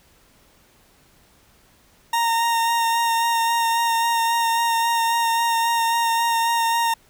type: tone with vibrato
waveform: 40% pulse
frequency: 924 Hz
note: A#5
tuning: 16 cents flat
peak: -17 dBFS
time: 2.13-6.94 s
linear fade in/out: 5 ms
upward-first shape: sine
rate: 3.7 Hz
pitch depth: 16 cents each way
effects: pink hiss -56 dBFS RMS until 7.09 s